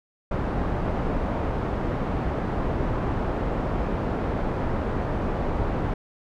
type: low-pass noise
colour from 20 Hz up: pink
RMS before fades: -26 dBFS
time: 0.31-5.94 s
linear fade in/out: 5 ms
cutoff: 1000 Hz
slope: 12 dB/octave
effects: none